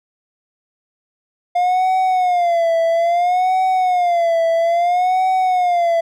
triangle tone with vibrato, 705 Hz, F5, 16 cents sharp, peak -11 dBFS, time 1.55-6.01 s, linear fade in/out 10 ms, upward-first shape sine, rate 0.6 Hz, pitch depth 110 cents each way, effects none

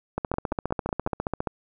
two click trains, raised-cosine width 1 ms, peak -14 / -12 dBFS, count 5 / 20, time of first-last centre 0.34-1.074 / 0.18-1.473 s, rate 5.45 / 14.7 Hz, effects none

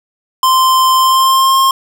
square tone with pitch glide, 1041 to 1067.2 Hz, C6 to C6, -9 to +34 cents, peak -8 dBFS, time 0.43-1.71 s, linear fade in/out 2 ms, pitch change +43 cents, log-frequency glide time 0.96-1.58 s, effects 8-bit

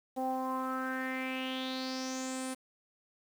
sawtooth tone with low-pass filter sweep, 260 Hz, C4, 11 cents flat, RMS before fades -36 dBFS, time 0.16-2.55 s, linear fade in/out 20 ms, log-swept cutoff 690 to 9900 Hz, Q 5.8, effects 9-bit

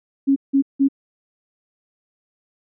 sine tone bursts, 274.4 Hz, C#4, 17 cents flat, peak -12 dBFS, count 3, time 0.27-0.886 s, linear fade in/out 20 ms, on 92 ms, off 170 ms, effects none

